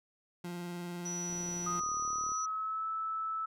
30% pulse tone with vibrato, 174.8 Hz, F3, 2 cents sharp, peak -36 dBFS, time 0.44-1.8 s, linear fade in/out 5 ms, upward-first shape sine, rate 20 Hz, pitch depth 25 cents each way
sine tone, 5890 Hz, F#8, 9 cents flat, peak -37 dBFS, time 1.05-2.46 s, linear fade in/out 10 ms
click train, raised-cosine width 2 ms, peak -39 dBFS, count 39, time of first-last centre 1.3-2.319 s, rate 37.3 Hz
sine tone with pitch glide, 1244.5 to 1310.2 Hz, D#6 to E6, 0 to -11 cents, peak -33 dBFS, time 1.66-3.46 s, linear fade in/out 10 ms, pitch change +89 cents, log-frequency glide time 2-2.87 s
effects none

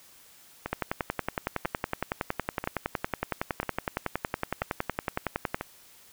two click trains, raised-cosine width 0.5 ms, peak -12 / -16 dBFS, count 53 / 6, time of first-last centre 0.73-5.545 / 0.66-5.61 s, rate 10.8 / 1.01 Hz, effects white hiss -55 dBFS RMS until 6.12 s

